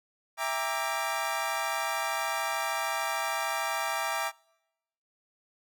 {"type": "chord", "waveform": "25% pulse", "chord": "E half-diminished seventh", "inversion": "none", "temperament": "equal with one note detuned", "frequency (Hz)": [659.3, 800.9, 932.3, 1174.7], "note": ["E5", "G5", "Bb5", "D6"], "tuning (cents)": [0, 37, 0, 0], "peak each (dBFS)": -31, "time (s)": [0.37, 4.32], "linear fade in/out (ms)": 50, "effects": ["noise-tail reverb RT60 0.9 s tail -25 dB re dry"]}